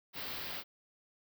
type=band-stop noise; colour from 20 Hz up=white; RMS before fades=-41 dBFS; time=0.13-0.64 s; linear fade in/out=50 ms; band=5000 to 16000 Hz; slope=48 dB/octave; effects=none